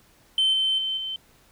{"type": "tone with level steps", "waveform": "sine", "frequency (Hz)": 3087, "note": "G7", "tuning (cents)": -27, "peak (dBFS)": [-16, -19, -24, -28], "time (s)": [0.38, 1.16], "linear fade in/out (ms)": 2, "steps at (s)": [0.53, 0.78, 0.97], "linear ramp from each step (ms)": 5, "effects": ["tanh soft clip ceiling -16 dBFS", "pink hiss -58 dBFS RMS until 1.51 s"]}